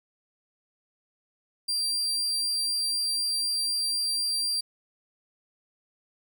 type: tone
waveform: 35% pulse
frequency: 4724 Hz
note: D8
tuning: 9 cents sharp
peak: -24 dBFS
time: 1.68-4.61 s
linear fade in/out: 10 ms
effects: none